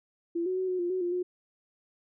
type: tone with pitch steps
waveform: sine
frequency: 339.5 / 370.2 / 373.9 / 366.5 / 349.6 / 371.6 / 350.6 / 360.3 Hz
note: F4 / F#4 / F#4 / F#4 / F4 / F#4 / F4 / F#4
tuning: -49 / +1 / +18 / -16 / +2 / +7 / +7 / -46 cents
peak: -27 dBFS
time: 0.35-1.23 s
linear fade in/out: 10 ms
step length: 110 ms
effects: none